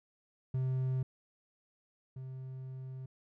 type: tone pair in turn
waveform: triangle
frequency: 130 / 130.7 Hz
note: C3 / C3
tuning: -11 / -1 cents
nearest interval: unison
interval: 10 cents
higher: second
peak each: -28 / -39 dBFS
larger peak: first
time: 0.54-1.03 / 2.16-3.06 s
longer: second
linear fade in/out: 5 ms
effects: none